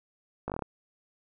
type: slowing click train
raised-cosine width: 1 ms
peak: -19 dBFS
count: 7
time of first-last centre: 0.48-0.622 s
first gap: 18 ms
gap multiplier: 1.11
effects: none